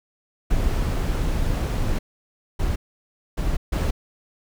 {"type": "noise bursts at uneven times", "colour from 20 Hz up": "brown", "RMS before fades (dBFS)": -22, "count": 4, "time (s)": [[0.5, 1.99], [2.59, 2.76], [3.37, 3.57], [3.72, 3.91]], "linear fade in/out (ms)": 10, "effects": []}